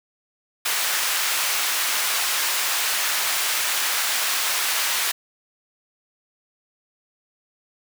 pink high-pass noise, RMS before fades -23 dBFS, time 0.65-5.12 s, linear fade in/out 10 ms, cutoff 1300 Hz, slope 12 dB/octave, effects none

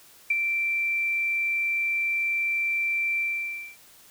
sine tone with ADSR envelope, 2347 Hz, D7, 2 cents flat, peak -18 dBFS, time 0.3-3.77 s, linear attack 6 ms, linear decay 30 ms, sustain -5 dB, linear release 580 ms, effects white hiss -53 dBFS RMS until 4.1 s

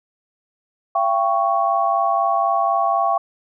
sine tone cluster, 680 / 784 / 1110 Hz, F5 / G5 / C#6, -46 / 0 / +2 cents, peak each -20 dBFS, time 0.95-3.18 s, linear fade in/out 5 ms, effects none

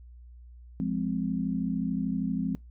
sine chord, F minor, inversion none, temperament equal with one note detuned, 174.61 / 207.7 / 259.8 Hz, F3 / Ab3 / C4, 0 / 0 / -12 cents, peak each -31 dBFS, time 0.8-2.55 s, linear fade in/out 0 ms, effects noise-tail reverb RT60 0.2 s tail -23 dB re dry + added 60 Hz sine -46 dBFS peak until 2.7 s

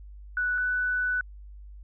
sine tone pair in turn, 1480 / 1490.3 Hz, F#6 / F#6, 0 / +12 cents, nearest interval unison, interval 12 cents, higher second, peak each -24 dBFS, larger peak neither, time 0.37-0.58 / 0.58-1.21 s, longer second, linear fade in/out 2 ms, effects added 50 Hz sine -42 dBFS peak until 1.83 s

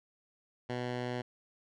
10% pulse tone, 123.47 Hz, B2, in tune, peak -26 dBFS, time 0.69-1.22 s, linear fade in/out 10 ms, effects low-pass 4000 Hz 12 dB/octave

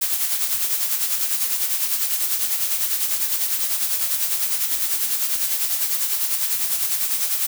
blue noise with tremolo, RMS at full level -20 dBFS, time 0.01-7.47 s, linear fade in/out 10 ms, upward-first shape sine, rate 10 Hz, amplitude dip 50%, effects none

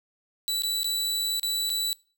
sawtooth tone with dropouts, 3951 Hz, B7, in tune, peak -22 dBFS, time 0.48-1.93 s, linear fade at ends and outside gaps 0 ms, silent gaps 0.621-0.635 / 0.832-0.844 / 1.396-1.431 / 1.695-1.701 s, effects noise-tail reverb RT60 0.4 s tail -23 dB re dry

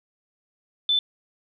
sine tone, 3520 Hz, A7, in tune, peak -18 dBFS, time 0.89-0.99 s, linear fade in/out 2 ms, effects none

